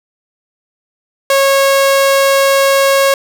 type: tone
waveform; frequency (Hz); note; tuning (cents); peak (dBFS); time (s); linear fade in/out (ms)
sawtooth; 548; C#5; -20; -4; 1.3-3.14; 2
effects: none